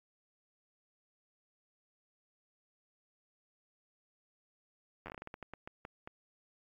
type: slowing click train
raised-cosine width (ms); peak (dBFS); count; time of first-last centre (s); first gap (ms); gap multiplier
0.5; -29; 15; 5.06-6.075; 10; 1.27
effects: AAC 64 kbps